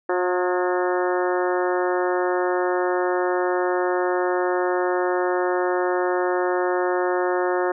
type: harmonic tone with a mistuned harmonic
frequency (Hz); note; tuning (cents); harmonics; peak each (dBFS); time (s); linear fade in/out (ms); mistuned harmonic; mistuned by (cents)
180; F#3; -47; 2 / 3 / 4 / 5 / 6 / 7 / 8 / 9 / 10; -22 / -26 / -28 / -30 / -32 / -33 / -34 / -35 / -36; 0.09-7.72; 5; 9; +34
effects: none